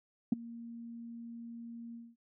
sine tone with ADSR envelope, 233.1 Hz, A#3, in tune, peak -20 dBFS, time 0.32-2.16 s, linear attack 5 ms, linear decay 15 ms, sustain -23 dB, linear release 220 ms, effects tanh soft clip ceiling -19 dBFS

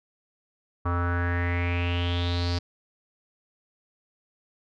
square tone with low-pass filter sweep, 87.31 Hz, F2, in tune, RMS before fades -26 dBFS, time 0.85-2.59 s, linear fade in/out 10 ms, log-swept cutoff 1200 to 4800 Hz, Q 6.3, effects none

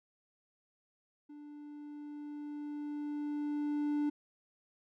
triangle tone with level ramp, 294.4 Hz, D4, 4 cents sharp, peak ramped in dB -46 to -27 dBFS, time 1.29-4.1 s, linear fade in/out 10 ms, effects none

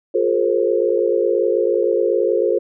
sine tone cluster, 356.1 / 414.8 / 461.7 / 531 Hz, F4 / G#4 / A#4 / C5, +34 / -2 / -17 / +25 cents, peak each -20 dBFS, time 0.14-2.59 s, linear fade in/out 10 ms, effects none

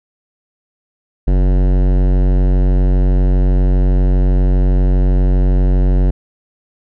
sine tone with hard clipping, 46.25 Hz, F#1, in tune, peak -11 dBFS, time 1.27-6.11 s, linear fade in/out 10 ms, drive 18 dB, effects none

